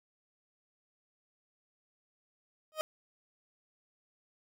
30% pulse tone with exponential growth, 624 Hz, D#5, 5 cents sharp, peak -24 dBFS, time 2.72-2.81 s, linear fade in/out 0 ms, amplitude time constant 18 ms, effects none

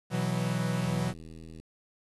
45% pulse chord, B suspended fourth, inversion none, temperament equal with one note detuned, 123.47 / 163.39 / 185 Hz, B2 / E3 / F#3, 0 / -15 / 0 cents, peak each -32 dBFS, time 0.1-1.14 s, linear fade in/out 50 ms
click train, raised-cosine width 3 ms, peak -35 dBFS, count 62, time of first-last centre 0.84-1.6 s, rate 80.3 Hz
effects resampled to 24000 Hz + 9-bit

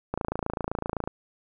click train, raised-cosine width 1 ms, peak -14 dBFS, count 27, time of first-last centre 0.14-1.075 s, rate 27.8 Hz, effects none

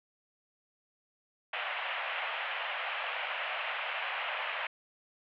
white band-pass noise, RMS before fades -36 dBFS, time 1.53-4.67 s, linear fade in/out 5 ms, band 560 to 3000 Hz, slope 48 dB/octave, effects none

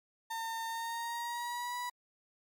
35% pulse tone with pitch glide, 908 to 978.8 Hz, A#5 to B5, -46 to -16 cents, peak -34 dBFS, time 0.3-1.9 s, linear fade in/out 10 ms, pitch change +130 cents, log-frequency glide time 0.67-1.76 s, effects MP3 96 kbps

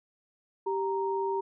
sine tone pair together, 390.4 / 932.3 Hz, G4 / A#5, -7 / 0 cents, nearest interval octave + minor third, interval 1507 cents, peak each -29 / -31 dBFS, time 0.66-1.41 s, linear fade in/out 10 ms, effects none

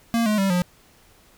square tone with pitch steps, 231.4 / 212.2 / 194.58 / 178.43 Hz, A#3 / G#3 / G3 / F3, -13 / +38 / -13 / +37 cents, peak -19 dBFS, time 0.14-0.62 s, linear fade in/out 0 ms, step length 120 ms, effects pink hiss -55 dBFS RMS until 1.37 s

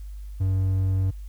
triangle tone, 95 Hz, F#2, 46 cents sharp, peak -18 dBFS, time 0.4-1.11 s, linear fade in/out 10 ms, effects added 50 Hz sine -34 dBFS peak until 1.28 s + white hiss -61 dBFS RMS until 1.28 s

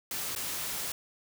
white noise with dropouts, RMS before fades -35 dBFS, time 0.11-0.92 s, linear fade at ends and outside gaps 2 ms, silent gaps 0.351-0.361 s, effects none

